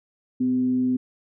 sine tone with frequency modulation, 254.1 Hz, B3, 49 cents sharp, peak -19 dBFS, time 0.4-0.97 s, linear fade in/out 10 ms, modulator 136 Hz, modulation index 0.2, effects none

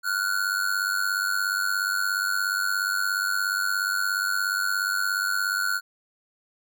square ring-modulated tone, 1444 Hz, F#6, 43 cents flat, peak -21 dBFS, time 0.03-5.81 s, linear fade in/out 50 ms, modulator 48.5 Hz, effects none

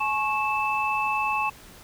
sine tone cluster, 850 / 1095 / 2633 Hz, G#5 / C#6 / E7, +40 / -22 / -3 cents, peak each -27 dBFS, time 0-1.5 s, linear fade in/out 10 ms, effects pink hiss -48 dBFS RMS until 1.83 s

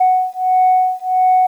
sine beating tone pair, 740 / 741.5 Hz, F#5 / F#5, 0 / +4 cents, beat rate 1.5 Hz, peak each -13 dBFS, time 0-1.47 s, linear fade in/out 10 ms, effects tanh soft clip ceiling -5 dBFS + 8-bit

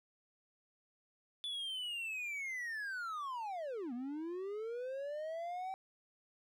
triangle linear two-way sweep, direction down then up, 3473 to 233.7 to 772 Hz, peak -37 dBFS, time 1.44-5.74 s, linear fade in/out 0 ms, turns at 3.93 s, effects none

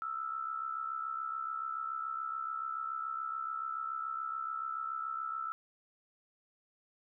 sine tone with amplitude modulation, 1318.5 Hz, E6, in tune, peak -32 dBFS, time 0.02-5.52 s, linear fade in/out 0 ms, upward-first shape sine, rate 67 Hz, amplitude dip 70%, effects none

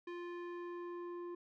square tone with low-pass filter sweep, 349.2 Hz, F4, in tune, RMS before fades -45 dBFS, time 0.07-1.35 s, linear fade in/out 5 ms, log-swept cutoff 2500 to 890 Hz, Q 1.1, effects none

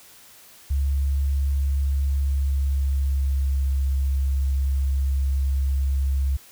sine tone with pitch glide, 69.3 to 67.91 Hz, C#2 to C#2, 0 to -35 cents, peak -19 dBFS, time 0.7-6.37 s, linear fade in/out 10 ms, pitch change -35 cents, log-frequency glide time 1.92-3.74 s, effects white hiss -49 dBFS RMS until 6.51 s

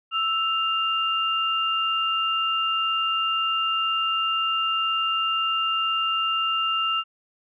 sine tone pair together, 1318.5 / 2799 Hz, E6 / F7, 0 / +3 cents, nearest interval octave + minor second, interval 1303 cents, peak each -24 dBFS, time 0.11-7.04 s, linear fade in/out 50 ms, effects none

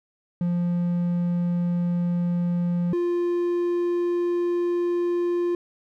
triangle tone pair in turn, 174.61 / 349.2 Hz, F3 / F4, 0 / 0 cents, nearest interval octave, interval 1200 cents, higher second, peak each -19 dBFS, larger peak neither, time 0.41-2.93 / 2.93-5.55 s, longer second, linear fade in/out 2 ms, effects none

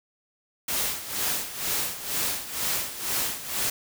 white noise with tremolo, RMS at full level -26 dBFS, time 0.68-3.7 s, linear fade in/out 5 ms, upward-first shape sine, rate 2.1 Hz, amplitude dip 75%, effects none

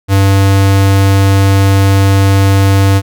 square tone, 97.8 Hz, G2, 4 cents flat, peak -6 dBFS, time 0.08-3.02 s, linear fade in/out 50 ms, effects none

